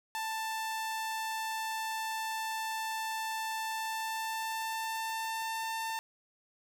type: tone with pitch glide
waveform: sawtooth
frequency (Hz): 885 to 896.3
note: A5 to A5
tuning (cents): +10 to +32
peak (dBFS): -30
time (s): 0.15-5.99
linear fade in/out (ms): 0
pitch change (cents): +22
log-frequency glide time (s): 3.65-5.71
effects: none